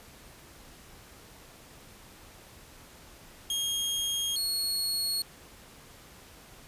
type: tone pair in turn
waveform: sawtooth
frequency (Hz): 3250 / 4333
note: G#7 / C#8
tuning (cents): -38 / -40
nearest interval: perfect fourth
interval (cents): 498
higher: second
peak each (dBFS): -25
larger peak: neither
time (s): 3.5-4.36 / 4.36-5.22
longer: neither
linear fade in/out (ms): 2
effects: pink hiss -52 dBFS RMS until 6.67 s + resampled to 32000 Hz